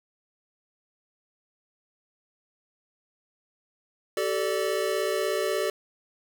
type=chord; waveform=square; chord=G suspended second; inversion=none; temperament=equal with one note detuned; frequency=383.5 / 440 / 587.3 Hz; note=G4 / A4 / D5; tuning=-38 / 0 / 0 cents; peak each=-30 dBFS; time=4.17-5.7 s; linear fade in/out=2 ms; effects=none